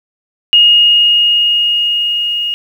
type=tone with level ramp; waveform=sine; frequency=2861 Hz; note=F7; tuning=41 cents sharp; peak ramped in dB=-3 to -14 dBFS; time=0.53-2.54 s; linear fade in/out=0 ms; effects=7-bit